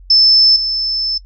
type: tone with level steps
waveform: sine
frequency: 5270 Hz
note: E8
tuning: 1 cent flat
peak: -6 / -15 dBFS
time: 0.1-1.18 s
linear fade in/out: 5 ms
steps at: 0.56 s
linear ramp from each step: 2 ms
effects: noise-tail reverb RT60 0.1 s tail -20 dB re dry + added 45 Hz sine -36 dBFS peak until 1.25 s